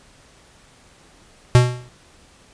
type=tone with exponential decay; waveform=square; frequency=123.47 Hz; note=B2; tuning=in tune; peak=-6 dBFS; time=1.55-1.89 s; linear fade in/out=0 ms; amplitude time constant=73 ms; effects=pink hiss -51 dBFS RMS until 2.53 s + resampled to 22050 Hz